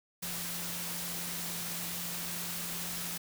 sine tone in noise, 173 Hz, F3, 16 cents flat, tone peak -45 dBFS, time 0.22-3.18 s, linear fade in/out 10 ms, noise white, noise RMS -38 dBFS, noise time 0.22-3.18 s, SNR -10 dB, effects none

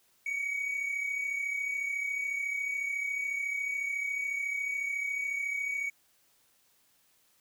triangle tone pair together, 2249 / 2283 Hz, C#7 / D7, +24 / -50 cents, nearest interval unison, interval 26 cents, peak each -29 / -36 dBFS, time 0.26-5.9 s, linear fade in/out 5 ms, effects tanh soft clip ceiling -24 dBFS + white hiss -68 dBFS RMS until 7.4 s

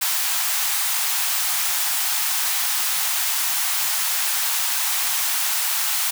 white high-pass noise, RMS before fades -22 dBFS, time 0.01-6.11 s, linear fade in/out 10 ms, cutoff 720 Hz, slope 48 dB/octave, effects none

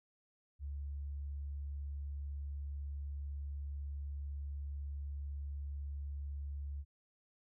sine tone, 71 Hz, C#2, 42 cents sharp, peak -39 dBFS, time 0.59-6.85 s, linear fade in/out 50 ms, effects none

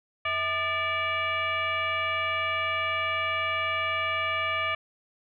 sine tone with frequency modulation, 1760 Hz, A6, in tune, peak -25 dBFS, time 0.25-4.75 s, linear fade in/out 5 ms, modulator 556 Hz, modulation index 1.8, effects none

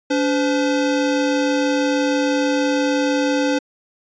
square tone pair together, 286.8 / 511 Hz, D4 / C5, -41 / -41 cents, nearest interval minor seventh, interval 1000 cents, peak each -19 / -21 dBFS, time 0.1-3.59 s, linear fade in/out 10 ms, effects resampled to 16000 Hz

